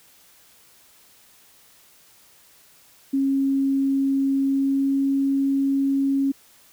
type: tone with pitch glide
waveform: sine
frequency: 272.5 to 274.2 Hz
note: C#4 to C#4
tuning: -29 to -19 cents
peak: -18 dBFS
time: 3.13-6.32 s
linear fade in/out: 10 ms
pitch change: +10 cents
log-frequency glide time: 4.43-5.01 s
effects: white hiss -54 dBFS RMS until 6.72 s